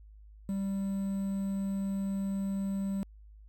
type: tone with quantisation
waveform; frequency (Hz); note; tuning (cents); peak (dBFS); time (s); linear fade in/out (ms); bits
triangle; 196; G3; 0; -28; 0.49-3.03; 0; 9
effects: added 52 Hz sine -50 dBFS peak until 3.48 s + AAC 64 kbps